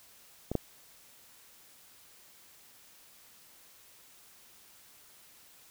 clicks, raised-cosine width 2 ms, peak -19 / -14 dBFS, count 2, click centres 0.516 / 0.553 s, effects white hiss -58 dBFS RMS until 5.7 s

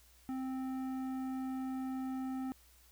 triangle tone with tanh clipping, 261.6 Hz, C4, in tune, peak -38 dBFS, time 0.29-2.52 s, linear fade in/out 0 ms, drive 16 dB, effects added 60 Hz sine -64 dBFS peak until 2.91 s + white hiss -65 dBFS RMS until 2.91 s

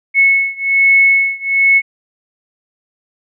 sine beating tone pair, 2197 / 2198.2 Hz, C#7 / C#7, -16 / -15 cents, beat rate 1.2 Hz, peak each -11 / -12 dBFS, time 0.14-1.82 s, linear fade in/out 50 ms, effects none

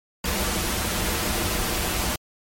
pink noise with comb filter, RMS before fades -25 dBFS, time 0.24-2.16 s, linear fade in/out 5 ms, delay 7.3 ms, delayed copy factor -0.55, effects MP3 64 kbps

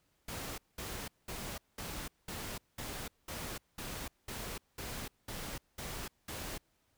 pink noise bursts, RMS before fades -42 dBFS, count 13, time 0.28-6.58 s, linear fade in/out 5 ms, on 300 ms, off 200 ms, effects pink hiss -75 dBFS RMS until 6.97 s

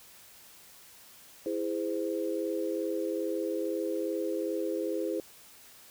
sine chord, E augmented, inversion none, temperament just, 329.6 / 412 / 515 Hz, E4 / G#4 / B#4, 0 / -14 / -28 cents, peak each -33 / -34 / -34 dBFS, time 1.46-5.2 s, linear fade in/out 2 ms, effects white hiss -54 dBFS RMS until 5.9 s

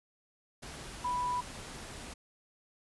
sine tone in noise, 987 Hz, B5, 1 cent flat, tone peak -30 dBFS, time 1.04-1.41 s, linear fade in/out 10 ms, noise pink, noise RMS -45 dBFS, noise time 0.62-2.14 s, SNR +12 dB, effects resampled to 24000 Hz

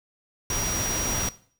sine tone in noise, 5740 Hz, F8, 47 cents sharp, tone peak -26 dBFS, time 0.5-1.29 s, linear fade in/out 2 ms, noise pink, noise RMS -29 dBFS, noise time 0.5-1.29 s, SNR 0 dB, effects noise-tail reverb RT60 0.5 s tail -18 dB re dry

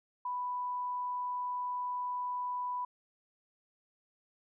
sine tone, 990 Hz, B5, 4 cents sharp, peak -33 dBFS, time 0.25-2.85 s, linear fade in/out 5 ms, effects none

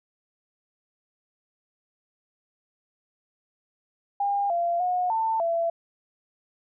sine tone with pitch steps, 805 / 688 / 724 / 893 / 672 Hz, G5 / F5 / F#5 / A5 / E5, +46 / -26 / -38 / +25 / +33 cents, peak -22 dBFS, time 4.2-5.7 s, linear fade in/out 5 ms, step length 300 ms, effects none

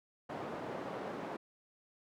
white band-pass noise, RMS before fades -42 dBFS, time 0.29-1.37 s, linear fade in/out 10 ms, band 190 to 710 Hz, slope 12 dB/octave, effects none

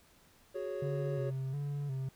triangle chord, F# suspended second, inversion none, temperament equal, 370 / 415.3 / 554.4 Hz, F#4 / G#4 / C#5, 0 / 0 / 0 cents, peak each -39 / -39 / -37 dBFS, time 0.54-1.31 s, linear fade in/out 20 ms
triangle tone with vibrato, 138 Hz, C#3, 7 cents flat, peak -32 dBFS, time 0.82-2.09 s, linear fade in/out 5 ms, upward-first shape square, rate 1.4 Hz, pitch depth 67 cents each way
effects pink hiss -64 dBFS RMS until 2.15 s

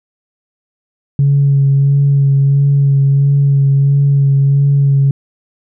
sine tone with vibrato, 139.5 Hz, C#3, 11 cents sharp, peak -6 dBFS, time 1.19-5.11 s, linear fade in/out 2 ms, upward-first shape sine, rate 1.5 Hz, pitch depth 18 cents each way, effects tanh soft clip ceiling -3 dBFS

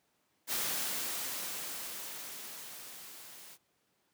white noise with level ramp, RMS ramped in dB -33 to -52 dBFS, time 0.47-3.58 s, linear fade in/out 50 ms, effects pink hiss -75 dBFS RMS until 4.13 s + high-pass 150 Hz 12 dB/octave

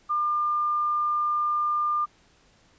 sine tone, 1200 Hz, D6, 37 cents sharp, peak -22 dBFS, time 0.09-2.06 s, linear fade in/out 20 ms, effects pink hiss -60 dBFS RMS until 2.78 s + resampled to 16000 Hz

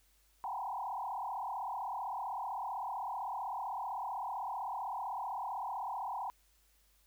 sine tone with frequency modulation, 873 Hz, A5, 14 cents flat, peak -36 dBFS, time 0.44-6.3 s, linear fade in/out 0 ms, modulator 35.7 Hz, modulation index 3.7, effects added 50 Hz sine -70 dBFS peak until 7.06 s + white hiss -71 dBFS RMS until 7.06 s

